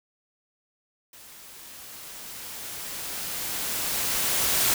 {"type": "noise with level ramp", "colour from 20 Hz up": "white", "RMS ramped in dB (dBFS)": [-48, -22], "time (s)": [1.13, 4.74], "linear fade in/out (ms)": 2, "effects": []}